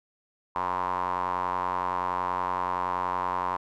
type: tone with band-pass filter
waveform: square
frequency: 45.31 Hz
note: F#1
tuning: 36 cents flat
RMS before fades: -29 dBFS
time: 0.55-3.57 s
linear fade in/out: 10 ms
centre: 1000 Hz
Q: 7
effects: none